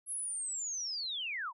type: linear sweep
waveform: sine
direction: down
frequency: 11000 to 880 Hz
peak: -35 dBFS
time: 0.06-1.53 s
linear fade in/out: 50 ms
effects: none